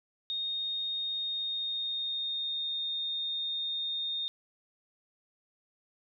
sine tone with pitch glide, 3702 to 3670 Hz, A#7 to A#7, -13 to -28 cents, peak -31 dBFS, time 0.3-4.28 s, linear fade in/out 0 ms, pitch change -15 cents, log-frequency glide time 1.18-2.83 s, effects none

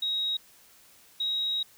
sine tone pair in turn, 3795 / 3808 Hz, A#7 / A#7, +30 / +36 cents, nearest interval unison, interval 6 cents, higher second, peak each -26 dBFS, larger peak neither, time 0.02-0.37 / 1.2-1.63 s, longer second, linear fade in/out 5 ms, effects white hiss -57 dBFS RMS until 1.77 s

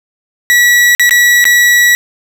40% pulse tone with dropouts, 1937 Hz, B6, 34 cents flat, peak -4 dBFS, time 0.5-1.95 s, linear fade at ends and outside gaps 0 ms, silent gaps 0.95-0.996 / 1.094-1.109 / 1.442-1.453 s, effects none

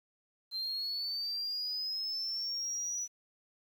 sine linear sweep, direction up, 4109 to 5920 Hz, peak -32 dBFS, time 0.51-3.08 s, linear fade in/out 50 ms, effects tanh soft clip ceiling -31 dBFS + 10-bit

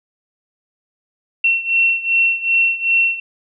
sine beating tone pair, 2714 / 2716.6 Hz, E7 / F7, +50 / -49 cents, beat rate 2.6 Hz, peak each -15 / -18 dBFS, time 1.44-3.2 s, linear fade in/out 5 ms, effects none

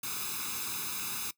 white noise with comb filter, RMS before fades -36 dBFS, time 0.03-1.31 s, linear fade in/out 5 ms, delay 0.79 ms, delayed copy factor +0.85, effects noise-tail reverb RT60 0.1 s tail -19 dB re dry + high-pass 100 Hz 12 dB/octave

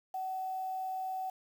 sine tone with quantisation, 754 Hz, F#5, 32 cents sharp, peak -34 dBFS, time 0.14-1.3 s, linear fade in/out 5 ms, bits 9, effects none

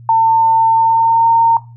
sine tone with pitch glide, 901 to 916.7 Hz, A5 to A#5, +41 to -29 cents, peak -7 dBFS, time 0.09-1.57 s, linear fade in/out 2 ms, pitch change +30 cents, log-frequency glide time 0.73-1.28 s, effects noise-tail reverb RT60 0.3 s tail -18 dB re dry + added 118 Hz sine -34 dBFS peak until 1.76 s

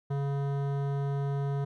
sine tone with hard clipping, 140 Hz, C#3, 18 cents sharp, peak -30 dBFS, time 0.1-1.65 s, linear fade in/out 10 ms, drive 15 dB, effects none

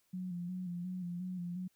sine tone with vibrato, 179 Hz, F3, 43 cents sharp, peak -37 dBFS, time 0.13-1.68 s, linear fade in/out 10 ms, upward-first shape square, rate 2.8 Hz, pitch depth 42 cents each way, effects white hiss -75 dBFS RMS until 1.75 s

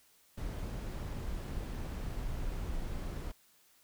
brown noise, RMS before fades -38 dBFS, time 0.37-3.32 s, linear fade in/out 10 ms, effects white hiss -66 dBFS RMS until 3.83 s

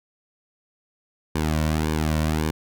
sawtooth tone with flanger, 77.78 Hz, D#2, in tune, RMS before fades -23 dBFS, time 1.35-2.51 s, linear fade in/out 5 ms, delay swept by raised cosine 1.5 to 2.46 ms, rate 1.8 Hz, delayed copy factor -0.75, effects none

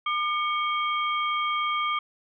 sine tone cluster, 1205 / 2232 / 3205 Hz, D6 / C#7 / G7, +44 / +11 / +38 cents, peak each -25 / -31 / -33 dBFS, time 0.06-1.99 s, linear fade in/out 5 ms, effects none

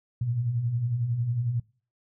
sine beating tone pair, 110 / 121 Hz, A2 / B2, 0 / -35 cents, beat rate 11 Hz, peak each -34 / -25 dBFS, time 0.21-1.6 s, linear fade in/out 5 ms, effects noise-tail reverb RT60 0.4 s tail -24 dB re dry

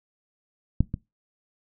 clicks, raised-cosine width 5 ms, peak -7 / -16 dBFS, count 2, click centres 0.806 / 0.941 s, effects noise-tail reverb RT60 0.2 s tail -20 dB re dry

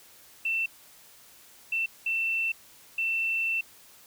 sine tone bursts at uneven times, 2682 Hz, E7, 29 cents sharp, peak -25 dBFS, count 4, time 0.45-0.66 / 1.72-1.86 / 2.06-2.52 / 2.98-3.61 s, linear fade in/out 5 ms, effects white hiss -54 dBFS RMS until 4.06 s

